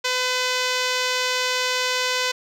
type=tone with low-pass filter; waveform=5% pulse; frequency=505 Hz; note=B4; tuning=39 cents sharp; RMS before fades=-23 dBFS; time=0.04-2.32 s; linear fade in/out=10 ms; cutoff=9300 Hz; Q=0.54; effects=none